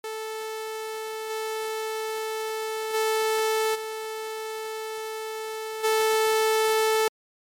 sawtooth tone with level steps, 438.8 Hz, A4, 5 cents flat, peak -27 / -24 / -18 / -27 / -16 dBFS, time 0.04-7.08 s, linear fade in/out 2 ms, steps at 1.29 / 2.93 / 3.74 / 5.83 s, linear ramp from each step 20 ms, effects MP3 64 kbps

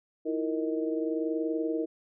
sine tone cluster, 320.9 / 341.5 / 465 / 628 Hz, E4 / F4 / A#4 / D#5, -46 / -39 / -4 / +16 cents, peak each -30 / -36 / -32 / -39 dBFS, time 0.25-1.86 s, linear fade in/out 20 ms, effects none

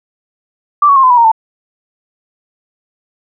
sine tone with pitch steps, 1170 / 1117.8 / 1067.9 / 1020.3 / 974.8 / 931.3 / 889.8 Hz, D6 / C#6 / C6 / C6 / B5 / A#5 / A5, -7 / +14 / +35 / -44 / -23 / -2 / +19 cents, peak -4 dBFS, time 0.82-1.317 s, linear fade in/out 5 ms, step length 71 ms, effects none

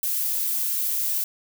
violet noise, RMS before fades -25 dBFS, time 0.03-1.24 s, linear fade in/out 2 ms, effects none

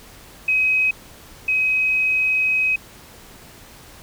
sine tone pair in turn, 2533 / 2533 Hz, D#7 / D#7, +30 / +30 cents, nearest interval unison, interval 0 cents, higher neither, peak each -15 / -16 dBFS, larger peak first, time 0.48-0.91 / 1.48-2.76 s, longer second, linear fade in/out 5 ms, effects pink hiss -44 dBFS RMS until 4.02 s

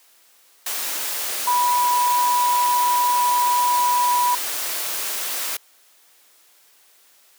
sine tone in noise, 980 Hz, B5, 14 cents flat, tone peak -16 dBFS, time 1.47-4.35 s, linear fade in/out 5 ms, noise white, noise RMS -26 dBFS, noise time 0.66-5.57 s, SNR +7 dB, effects white hiss -55 dBFS RMS until 7.38 s + high-pass 400 Hz 12 dB/octave

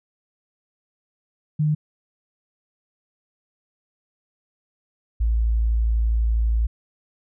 sine tone pair in turn, 151.9 / 56.1 Hz, D#3 / A1, -41 / +34 cents, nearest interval octave + perfect fourth, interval 1725 cents, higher first, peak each -17 dBFS, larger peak neither, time 1.59-1.75 / 5.2-6.67 s, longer second, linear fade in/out 10 ms, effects none

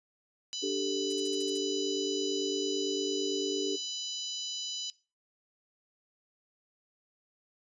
harmonic tone, 994 Hz, B5, 11 cents sharp, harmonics 3 / 4 / 5 / 6 / 7, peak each -40 / -41 / -42 / -43 / -43 dBFS, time 0.53-4.9 s, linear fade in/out 0 ms
sine chord, D suspended fourth, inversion none, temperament just, 293.7 / 391.6 / 440.5 Hz, D4 / G4 / A4, 0 / -2 / +2 cents, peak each -35 / -33 / -37 dBFS, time 0.62-3.77 s, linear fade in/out 20 ms
violet noise bursts, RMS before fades -40 dBFS, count 7, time 1.1-1.577 s, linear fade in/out 5 ms, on 27 ms, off 48 ms
effects noise-tail reverb RT60 0.3 s tail -19 dB re dry + resampled to 22050 Hz

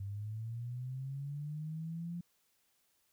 sine linear sweep, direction up, 97.2 to 174.61 Hz, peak -38 dBFS, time 0-2.21 s, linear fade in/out 5 ms, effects white hiss -75 dBFS RMS until 3.12 s

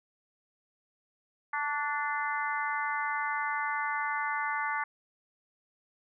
harmonic tone with a mistuned harmonic, 293.7 Hz, D4, in tune, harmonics 3 / 4 / 5 / 6 / 7, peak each -34 / -35 / -36 / -37 / -37 dBFS, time 1.53-4.84 s, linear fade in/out 5 ms, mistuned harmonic 4, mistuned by -37 cents, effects none

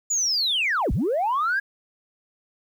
sine linear two-way sweep, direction down then up, 7030 to 32.7 to 1666 Hz, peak -19 dBFS, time 0.1-1.6 s, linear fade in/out 10 ms, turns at 0.92 s, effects tanh soft clip ceiling -17 dBFS + 9-bit

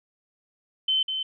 sine tone with echo, 3071 Hz, G7, 36 cents flat, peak -20 dBFS, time 0.88-1.03 s, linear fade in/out 5 ms, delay 200 ms, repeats 1, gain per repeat -6 dB, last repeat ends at 1.23 s, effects none

